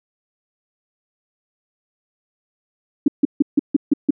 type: tone bursts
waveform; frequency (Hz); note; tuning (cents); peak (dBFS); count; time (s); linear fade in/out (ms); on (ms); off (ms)
sine; 286; D4; -46; -9; 7; 3.06-4.107; 5; 21; 150
effects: none